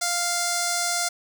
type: tone with notch filter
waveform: 5% pulse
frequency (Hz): 698.5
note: F5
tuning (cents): 0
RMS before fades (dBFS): -25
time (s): 0.01-1.09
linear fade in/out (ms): 10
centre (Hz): 2900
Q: 1.3
effects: none